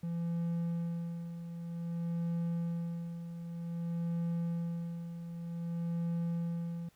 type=tone with tremolo; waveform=triangle; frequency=169.2 Hz; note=E3; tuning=45 cents sharp; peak=-29 dBFS; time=0.03-6.89 s; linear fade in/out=5 ms; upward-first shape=sine; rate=0.53 Hz; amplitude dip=65%; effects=pink hiss -68 dBFS RMS until 6.95 s